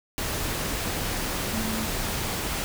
sine tone in noise, 220.5 Hz, A3, 4 cents sharp, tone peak -30 dBFS, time 1.53-1.86 s, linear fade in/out 0 ms, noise pink, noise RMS -29 dBFS, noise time 0.18-2.64 s, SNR -4 dB, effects none

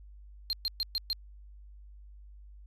triangle tone bursts, 4186 Hz, C8, in tune, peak -27 dBFS, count 5, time 0.5-1.13 s, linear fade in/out 0 ms, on 30 ms, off 120 ms, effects added 50 Hz sine -48 dBFS peak until 2.66 s

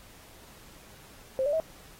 sine tone with pitch steps, 527 / 581.4 / 641.4 Hz, C5 / D5 / E5, +12 / -18 / -48 cents, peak -24 dBFS, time 1.39-1.6 s, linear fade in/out 0 ms, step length 70 ms, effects pink hiss -53 dBFS RMS until 1.99 s + AAC 48 kbps

